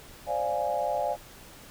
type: chord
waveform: sine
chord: D half-diminished seventh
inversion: third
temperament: equal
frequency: 523.3 / 587.3 / 698.5 / 830.6 Hz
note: C5 / D5 / F5 / Ab5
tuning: 0 / 0 / 0 / 0 cents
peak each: -34 / -30 / -31 / -31 dBFS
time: 0.26-1.17 s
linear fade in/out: 50 ms
effects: pink hiss -49 dBFS RMS until 1.7 s